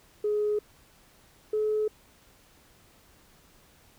sine tone pair in turn, 419.4 / 428.2 Hz, G#4 / A4, +17 / -47 cents, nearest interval unison, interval 36 cents, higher second, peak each -23 dBFS, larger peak neither, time 0.24-0.59 / 1.53-1.88 s, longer neither, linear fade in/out 5 ms, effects tanh soft clip ceiling -19 dBFS + pink hiss -59 dBFS RMS until 3.98 s

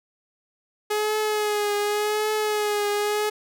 sawtooth tone with vibrato, 420.3 Hz, G#4, 21 cents sharp, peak -18 dBFS, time 0.9-3.3 s, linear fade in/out 10 ms, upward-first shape triangle, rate 0.88 Hz, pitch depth 41 cents each way, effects none

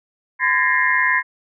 sine tone cluster, 1020 / 1648 / 1796 / 1895 / 2116 Hz, C6 / G#6 / A6 / A#6 / C7, -44 / -14 / +35 / +28 / +19 cents, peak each -21 dBFS, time 0.39-1.23 s, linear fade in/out 50 ms, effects none

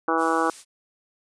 harmonic tone, 163.2 Hz, E3, 17 cents flat, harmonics 2 / 3 / 4 / 5 / 6 / 7 / 8 / 9, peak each -26 / -27 / -32 / -27 / -30 / -26 / -29 / -30 dBFS, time 0.08-0.5 s, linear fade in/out 2 ms
blue noise, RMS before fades -39 dBFS, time 0.17-0.65 s, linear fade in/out 50 ms
effects resampled to 22050 Hz

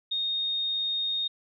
sine tone, 3701 Hz, A#7, 13 cents flat, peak -26 dBFS, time 0.11-1.28 s, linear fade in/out 10 ms, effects none

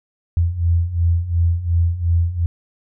sine beating tone pair, 83.3 / 86.1 Hz, E2 / F2, +19 / -24 cents, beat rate 2.8 Hz, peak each -20 / -16 dBFS, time 0.37-2.46 s, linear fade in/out 0 ms, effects none

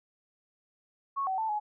sine tone with pitch steps, 1103 / 760 / 884 / 842 Hz, C#6 / F#5 / A5 / G#5, -9 / +46 / +8 / +24 cents, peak -28 dBFS, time 1.16-1.6 s, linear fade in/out 20 ms, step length 110 ms, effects none

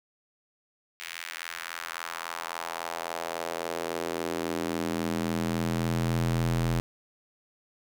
square tone with high-pass filter sweep, 41.82 Hz, E1, 26 cents sharp, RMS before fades -31 dBFS, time 1-6.8 s, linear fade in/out 0 ms, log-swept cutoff 2200 to 89 Hz, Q 1.6, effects none

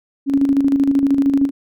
sine tone with tremolo, 276.9 Hz, C#4, 2 cents flat, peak -10 dBFS, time 0.26-1.51 s, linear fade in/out 50 ms, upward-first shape square, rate 13 Hz, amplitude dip 50%, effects none

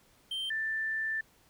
triangle / sine tone pair in turn, 3136 / 1770.9 Hz, G7 / A6, 0 / +11 cents, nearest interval minor seventh, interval 989 cents, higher first, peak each -31 / -30 dBFS, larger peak second, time 0.31-0.5 / 0.5-1.21 s, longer second, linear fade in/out 5 ms, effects pink hiss -64 dBFS RMS until 1.49 s

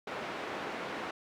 pink band-pass noise, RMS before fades -39 dBFS, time 0.07-1.11 s, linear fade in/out 5 ms, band 310 to 2300 Hz, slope 12 dB/octave, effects none

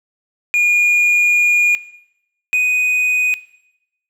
triangle tone pair in turn, 2433 / 2491 Hz, D#7 / D#7, -39 / +1 cents, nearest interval unison, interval 40 cents, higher second, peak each -10 / -11 dBFS, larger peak first, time 0.54-1.75 / 2.53-3.34 s, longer first, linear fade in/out 0 ms, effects noise-tail reverb RT60 0.8 s tail -17 dB re dry

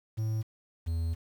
triangle tone pair in turn, 110 / 82.41 Hz, A2 / E2, 0 / 0 cents, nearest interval perfect fourth, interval 500 cents, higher first, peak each -26 dBFS, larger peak neither, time 0.17-0.43 / 0.86-1.15 s, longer second, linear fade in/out 20 ms, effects 9-bit

